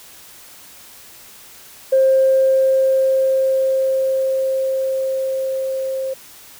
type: tone with level ramp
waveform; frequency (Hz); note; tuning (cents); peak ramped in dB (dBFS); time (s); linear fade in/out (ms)
sine; 530; C5; +22; -9 to -20; 1.92-6.14; 10
effects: tanh soft clip ceiling -5 dBFS + white hiss -42 dBFS RMS until 6.59 s